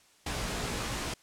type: noise with comb filter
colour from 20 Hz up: pink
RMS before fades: -34 dBFS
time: 0.26-1.14 s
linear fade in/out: 5 ms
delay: 17 ms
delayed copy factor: +0.6
effects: white hiss -62 dBFS RMS until 1.22 s + low-pass 9000 Hz 12 dB/octave